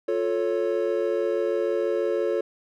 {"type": "chord", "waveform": "triangle", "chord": "F augmented", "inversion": "none", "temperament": "equal with one note detuned", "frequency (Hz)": [353.9, 440, 554.4], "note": ["F4", "A4", "C#5"], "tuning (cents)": [23, 0, 0], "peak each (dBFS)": [-25, -24, -25], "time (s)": [0.08, 2.41], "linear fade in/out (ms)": 5, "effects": []}